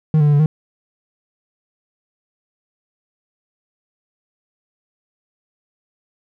triangle tone with pitch steps, 155.6 / 148.3 / 147 / 144.2 / 155.1 Hz, D#3 / D3 / D3 / D3 / D#3, 0 / +17 / +2 / -31 / -5 cents, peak -8 dBFS, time 0.14-0.46 s, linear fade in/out 2 ms, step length 64 ms, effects none

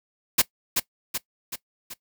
white noise with echo, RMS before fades -17 dBFS, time 0.38-0.42 s, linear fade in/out 10 ms, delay 380 ms, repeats 4, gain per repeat -5 dB, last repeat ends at 1.94 s, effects noise-tail reverb RT60 0.1 s tail -19 dB re dry

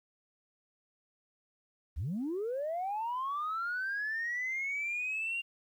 sine linear sweep, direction up, 55.8 to 2794 Hz, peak -31 dBFS, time 1.96-5.42 s, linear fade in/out 20 ms, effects tanh soft clip ceiling -29 dBFS + 11-bit

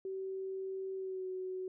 sine tone with pitch glide, 382.3 to 372.3 Hz, G4 to F#4, -43 to +11 cents, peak -37 dBFS, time 0.05-1.68 s, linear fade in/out 2 ms, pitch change -46 cents, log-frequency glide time 0.95-1.27 s, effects none

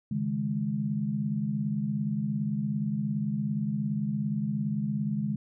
sine chord, C# suspended second, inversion none, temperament just, 138.59 / 155.92 / 207.9 Hz, C#3 / D#3 / G#3, 0 / +4 / +2 cents, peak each -33 / -33 / -29 dBFS, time 0.11-5.36 s, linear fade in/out 5 ms, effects none

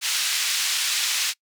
white band-pass noise, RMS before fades -24 dBFS, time 0.01-1.34 s, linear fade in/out 50 ms, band 2000 to 6100 Hz, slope 12 dB/octave, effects noise-tail reverb RT60 0.1 s tail -25 dB re dry

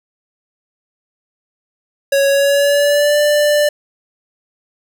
square tone with pitch glide, 554.4 to 590.8 Hz, C#5 to D5, 0 to +10 cents, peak -11 dBFS, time 2.12-3.69 s, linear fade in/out 5 ms, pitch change +110 cents, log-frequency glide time 2.28-3.19 s, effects none

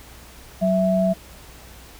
sine tone pair together, 187.18 / 659 Hz, F#3 / E5, +20 / -1 cents, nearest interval octave + minor seventh, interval 2179 cents, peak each -19 dBFS, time 0.61-1.14 s, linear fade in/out 20 ms, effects added 60 Hz sine -46 dBFS peak until 1.99 s + pink hiss -45 dBFS RMS until 1.99 s

